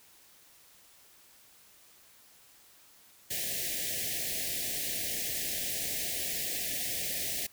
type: band-stop noise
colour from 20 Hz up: white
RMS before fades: -34 dBFS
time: 3.3-7.47 s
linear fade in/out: 10 ms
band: 750 to 1700 Hz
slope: 96 dB/octave
effects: white hiss -59 dBFS RMS until 7.52 s